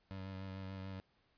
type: tone with vibrato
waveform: 25% pulse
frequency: 95.6 Hz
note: G2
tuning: 43 cents flat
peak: -40 dBFS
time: 0.11-1 s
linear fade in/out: 0 ms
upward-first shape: sine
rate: 6.8 Hz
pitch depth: 22 cents each way
effects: pink hiss -75 dBFS RMS until 1.37 s + resampled to 11025 Hz